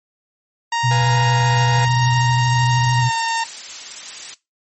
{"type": "tone with pitch glide", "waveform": "sawtooth", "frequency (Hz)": [932.3, 914.7], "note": ["A#5", "A#5"], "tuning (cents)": [0, -33], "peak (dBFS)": -14, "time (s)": [0.72, 3.44], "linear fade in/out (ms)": 5, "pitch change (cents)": -33, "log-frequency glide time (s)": [3, 3.05]}
{"type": "tone with vibrato", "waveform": "sine", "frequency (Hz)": 123.7, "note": "B2", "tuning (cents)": 3, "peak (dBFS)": -15, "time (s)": [0.83, 3.1], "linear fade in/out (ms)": 20, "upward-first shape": "sine", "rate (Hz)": 13, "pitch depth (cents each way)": 39}
{"type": "chord", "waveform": "sawtooth", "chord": "F diminished", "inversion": "second", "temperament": "equal with one note detuned", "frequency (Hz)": [490.2, 698.5, 830.6], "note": ["Cb5", "F5", "Ab5"], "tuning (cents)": [-13, 0, 0], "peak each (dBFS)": [-24, -26, -23], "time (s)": [0.91, 1.85], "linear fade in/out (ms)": 0}
{"type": "noise", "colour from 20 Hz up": "blue", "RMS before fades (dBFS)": -27, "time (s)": [1.78, 4.34], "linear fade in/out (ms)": 5}
{"effects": ["noise-tail reverb RT60 0.2 s tail -19 dB re dry", "MP3 32 kbps"]}